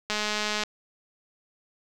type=click train; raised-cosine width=0.2 ms; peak=-11 dBFS; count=114; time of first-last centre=0.1-0.636 s; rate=211 Hz; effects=none